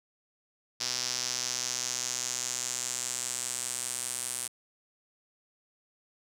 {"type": "tone with band-pass filter sweep", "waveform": "sawtooth", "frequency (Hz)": 125, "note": "B2", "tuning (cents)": 21, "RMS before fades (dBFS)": -34, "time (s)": [0.8, 4.48], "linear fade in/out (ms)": 10, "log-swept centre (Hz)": [5400, 9100], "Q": 3.4, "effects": []}